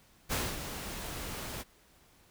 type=noise with ADSR envelope; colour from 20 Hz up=pink; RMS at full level=-31 dBFS; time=0.29-1.64 s; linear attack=33 ms; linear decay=240 ms; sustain=-9 dB; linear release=34 ms; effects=pink hiss -63 dBFS RMS until 2.3 s